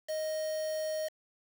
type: tone with quantisation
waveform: triangle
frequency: 623 Hz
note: D#5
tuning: 2 cents sharp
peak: -30 dBFS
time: 0.08-1.09 s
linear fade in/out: 20 ms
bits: 7
effects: none